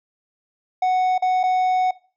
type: tone with dropouts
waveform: triangle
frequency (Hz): 740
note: F#5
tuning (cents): 0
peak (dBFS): -14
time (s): 0.82-1.91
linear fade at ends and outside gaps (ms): 5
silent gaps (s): 1.18-1.222 / 1.432-1.436
effects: noise-tail reverb RT60 0.4 s tail -21 dB re dry + resampled to 16000 Hz